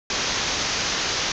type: low-pass noise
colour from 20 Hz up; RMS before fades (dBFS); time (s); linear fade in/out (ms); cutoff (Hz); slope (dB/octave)
white; -25; 0.1-1.32; 2; 6600; 96
effects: none